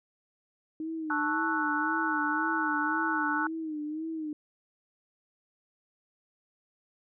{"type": "tone with vibrato", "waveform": "sine", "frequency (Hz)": 311.1, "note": "D#4", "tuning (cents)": 0, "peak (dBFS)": -32, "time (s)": [0.8, 4.33], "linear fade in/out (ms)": 2, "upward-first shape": "sine", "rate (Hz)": 1.9, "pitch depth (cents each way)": 74}
{"type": "chord", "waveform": "sine", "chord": "F# minor seventh", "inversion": "first", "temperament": "equal", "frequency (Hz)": [880, 1108.7, 1318.5, 1480], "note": ["A5", "C#6", "E6", "F#6"], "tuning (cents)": [0, 0, 0, 0], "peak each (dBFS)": [-33, -36, -34, -30], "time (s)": [1.1, 3.47], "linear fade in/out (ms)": 2}
{"effects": []}